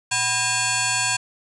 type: tone with frequency modulation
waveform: sine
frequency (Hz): 2713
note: E7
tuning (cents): +49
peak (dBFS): -19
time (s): 0.11-1.17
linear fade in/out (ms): 10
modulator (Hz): 865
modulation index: 6.8
effects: none